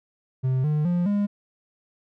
triangle tone with pitch steps, 130 / 151.07 / 175.55 / 204 Hz, C3 / D3 / F3 / G#3, -11 / +49 / +9 / -31 cents, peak -18 dBFS, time 0.43-1.27 s, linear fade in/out 20 ms, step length 210 ms, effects none

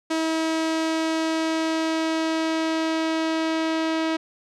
sawtooth tone with low-pass filter sweep, 321.5 Hz, E4, 43 cents flat, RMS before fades -24 dBFS, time 0.1-4.17 s, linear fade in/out 10 ms, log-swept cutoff 7100 to 4300 Hz, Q 0.91, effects none

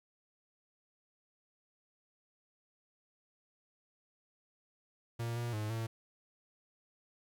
45% pulse tone with pitch steps, 117 / 119 / 106.8 / 113.3 Hz, A#2 / A#2 / G#2 / A#2, +7 / +36 / +49 / -49 cents, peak -35 dBFS, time 5.19-5.87 s, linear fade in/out 10 ms, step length 170 ms, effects 12-bit

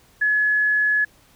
sine tone, 1700 Hz, G#6, 40 cents sharp, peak -16 dBFS, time 0.21-1.05 s, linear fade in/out 10 ms, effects pink hiss -55 dBFS RMS until 1.35 s

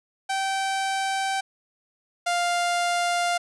sawtooth tone pair in turn, 775 / 699.5 Hz, G5 / F5, -20 / +3 cents, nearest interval major second, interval 177 cents, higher first, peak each -20 / -18 dBFS, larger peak second, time 0.29-1.41 / 2.26-3.38 s, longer neither, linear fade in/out 10 ms, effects resampled to 24000 Hz + 10-bit

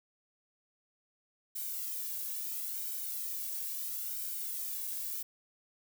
violet noise with flanger, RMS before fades -38 dBFS, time 1.55-5.23 s, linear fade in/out 10 ms, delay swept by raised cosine 1.3 to 1.81 ms, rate 0.74 Hz, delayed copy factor +0.9, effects none

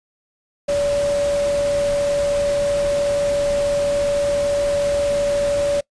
sine tone in noise, 573 Hz, D5, 43 cents flat, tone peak -16 dBFS, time 0.68-5.81 s, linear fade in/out 10 ms, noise pink, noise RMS -30 dBFS, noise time 0.68-5.81 s, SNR +11 dB, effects noise-tail reverb RT60 0.1 s tail -22 dB re dry + resampled to 22050 Hz

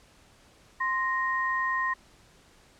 sine tone pair together, 1046.5 / 1864.7 Hz, C6 / A#6, 0 / 0 cents, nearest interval minor seventh, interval 1000 cents, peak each -28 dBFS, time 0.8-1.94 s, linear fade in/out 10 ms, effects pink hiss -58 dBFS RMS until 2.79 s + low-pass 9000 Hz 12 dB/octave

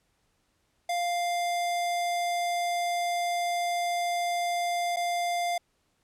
square tone with dropouts, 698.5 Hz, F5, in tune, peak -27 dBFS, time 0.89-5.58 s, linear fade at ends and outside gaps 5 ms, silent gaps 4.962-4.968 s, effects pink hiss -72 dBFS RMS until 6.03 s + low-pass 11000 Hz 12 dB/octave

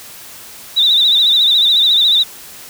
sine tone with vibrato, 3729 Hz, A#7, in tune, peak -8 dBFS, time 0.76-2.24 s, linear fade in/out 20 ms, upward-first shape sine, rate 14 Hz, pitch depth 94 cents each way, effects white hiss -35 dBFS RMS until 2.69 s

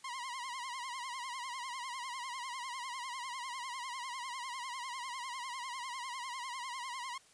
sawtooth tone with vibrato, 1010 Hz, B5, 39 cents sharp, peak -36 dBFS, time 0.04-7.18 s, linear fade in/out 5 ms, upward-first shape sine, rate 10 Hz, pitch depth 120 cents each way, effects white hiss -63 dBFS RMS until 7.33 s + resampled to 22050 Hz

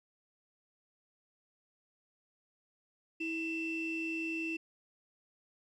triangle ring-modulated tone, 1174.7 Hz, D6, in tune, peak -28 dBFS, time 3.2-4.57 s, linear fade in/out 10 ms, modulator 1500 Hz, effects tanh soft clip ceiling -28 dBFS

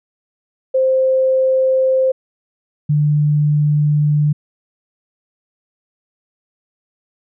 sine tone pair in turn, 523.3 / 148.64 Hz, C5 / D3, 0 / +21 cents, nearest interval octave + minor seventh, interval 2179 cents, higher first, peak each -11 dBFS, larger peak neither, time 0.74-2.12 / 2.89-4.33 s, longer second, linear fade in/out 10 ms, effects none

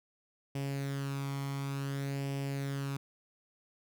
sawtooth tone with flanger, 138.59 Hz, C#3, in tune, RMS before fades -36 dBFS, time 0.55-2.97 s, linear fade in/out 5 ms, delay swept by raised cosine 0.37 to 0.93 ms, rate 0.56 Hz, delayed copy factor +0.55, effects none

